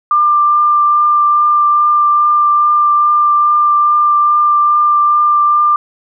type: tone with vibrato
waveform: sine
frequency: 1190 Hz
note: D6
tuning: 22 cents sharp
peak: -7 dBFS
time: 0.11-5.76 s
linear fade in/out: 2 ms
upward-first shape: triangle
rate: 2.4 Hz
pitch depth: 12 cents each way
effects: none